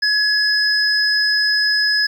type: tone pair together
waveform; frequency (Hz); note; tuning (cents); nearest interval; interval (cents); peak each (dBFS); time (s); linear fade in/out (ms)
sine; 1692 / 5070; G#6 / D#8; +32 / +32; octave + perfect fifth; 1900; -16; 0.02-2.07; 10
effects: tanh soft clip ceiling -6 dBFS + 8-bit